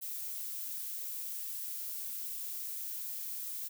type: noise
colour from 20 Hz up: violet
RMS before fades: -40 dBFS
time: 0.01-3.69 s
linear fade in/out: 20 ms
effects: none